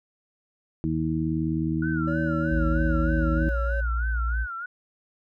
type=harmonic tone; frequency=79.5 Hz; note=D#2; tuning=38 cents sharp; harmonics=1 / 2 / 3 / 4; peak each=-33 / -27 / -31 / -27 dBFS; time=0.84-3.49 s; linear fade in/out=0 ms
type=tone with vibrato; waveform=sine; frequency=1440 Hz; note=F#6; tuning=47 cents flat; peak=-31 dBFS; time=1.82-4.66 s; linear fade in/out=5 ms; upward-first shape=sine; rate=3.2 Hz; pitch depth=120 cents each way
type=tone with pitch glide; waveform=triangle; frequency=570 to 556.7 Hz; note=C#5 to C#5; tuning=+48 to +7 cents; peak=-30 dBFS; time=2.07-3.81 s; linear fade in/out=10 ms; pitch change=-41 cents; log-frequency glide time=2.32-2.58 s
type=tone; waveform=sine; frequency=58.27 Hz; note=A#1; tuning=in tune; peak=-23 dBFS; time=2.49-4.47 s; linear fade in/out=50 ms
effects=none